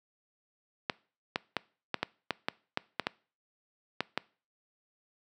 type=clicks; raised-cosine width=0.3 ms; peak=-12 dBFS; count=12; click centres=0.898 / 1.359 / 1.567 / 1.943 / 2.03 / 2.307 / 2.485 / 2.774 / 2.997 / 3.069 / 4.006 / 4.176 s; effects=noise-tail reverb RT60 0.4 s tail -23 dB re dry + high-pass 150 Hz 12 dB/octave